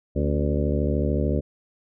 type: harmonic tone with a mistuned harmonic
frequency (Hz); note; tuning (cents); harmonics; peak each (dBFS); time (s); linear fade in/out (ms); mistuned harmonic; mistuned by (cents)
73.42; D2; 0; 1 / 2 / 3 / 4 / 5 / 6 / 7 / 8; -24 / -27 / -29 / -30 / -31 / -32 / -32 / -33; 0.15-1.41; 20; 4; -74
effects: none